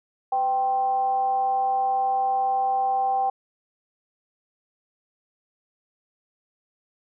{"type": "tone with frequency modulation", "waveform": "sine", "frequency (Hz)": 781, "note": "G5", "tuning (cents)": -7, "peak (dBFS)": -20, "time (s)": [0.32, 3.3], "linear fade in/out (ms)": 5, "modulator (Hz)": 276, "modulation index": 0.32, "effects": []}